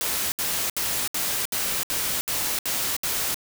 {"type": "noise bursts", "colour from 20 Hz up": "white", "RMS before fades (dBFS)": -26, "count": 9, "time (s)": [0.01, 3.344], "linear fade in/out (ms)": 0, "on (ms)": 310, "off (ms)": 68, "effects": []}